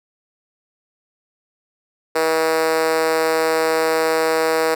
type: tone with high-pass filter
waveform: 5% pulse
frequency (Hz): 160.5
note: E3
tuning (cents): -46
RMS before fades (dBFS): -18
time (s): 2.15-4.75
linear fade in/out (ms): 10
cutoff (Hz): 440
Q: 3.9
effects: none